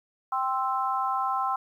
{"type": "chord", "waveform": "sine", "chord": "C major", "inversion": "second", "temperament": "equal", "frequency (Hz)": [784, 1046.5, 1318.5], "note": ["G5", "C6", "E6"], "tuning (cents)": [0, 0, 0], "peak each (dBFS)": [-29, -28, -30], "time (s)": [0.32, 1.56], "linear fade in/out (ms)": 5, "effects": ["10-bit"]}